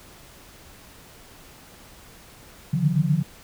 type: tone cluster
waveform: sine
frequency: 141.8 / 149.8 / 157.1 / 178.6 Hz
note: C#3 / D3 / D#3 / F3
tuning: +40 / +35 / +17 / +39 cents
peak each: -24 dBFS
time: 2.73-3.23 s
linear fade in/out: 10 ms
effects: pink hiss -48 dBFS RMS until 3.43 s